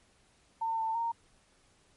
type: tone with pitch steps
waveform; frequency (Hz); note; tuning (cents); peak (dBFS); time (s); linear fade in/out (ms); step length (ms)
sine; 904 / 893 / 925; A5 / A5 / A#5; +47 / +25 / -14; -29; 0.61-1.12; 10; 170
effects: pink hiss -66 dBFS RMS until 1.96 s + MP3 48 kbps